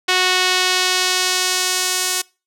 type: tone with band-pass filter sweep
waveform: sawtooth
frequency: 368 Hz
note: F#4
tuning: 9 cents flat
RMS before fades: -18 dBFS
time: 0.08-2.22 s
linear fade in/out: 10 ms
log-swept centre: 3200 to 8100 Hz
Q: 0.91
effects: noise-tail reverb RT60 0.3 s tail -24 dB re dry